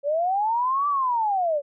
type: linear two-way sweep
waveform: sine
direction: up then down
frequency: 551 to 1173 to 551 Hz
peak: -20 dBFS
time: 0.03-1.62 s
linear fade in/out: 50 ms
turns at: 0.88 s
effects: none